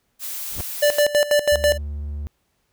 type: noise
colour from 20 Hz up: blue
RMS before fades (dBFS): -30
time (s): 0.19-1.06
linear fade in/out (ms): 50
type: noise with exponential growth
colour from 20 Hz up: brown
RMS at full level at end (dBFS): -24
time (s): 0.48-0.61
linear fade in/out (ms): 1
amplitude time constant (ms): 28
type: tone with tremolo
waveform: square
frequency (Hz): 587.3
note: D5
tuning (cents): 0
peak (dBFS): -14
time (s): 0.82-1.78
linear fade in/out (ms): 10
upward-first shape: square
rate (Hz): 6.1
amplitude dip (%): 80
type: tone with vibrato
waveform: triangle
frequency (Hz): 73.1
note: D2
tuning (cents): -7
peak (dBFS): -24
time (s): 1.52-2.27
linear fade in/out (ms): 0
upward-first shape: square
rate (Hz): 18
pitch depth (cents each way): 11
effects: pink hiss -69 dBFS RMS until 2.72 s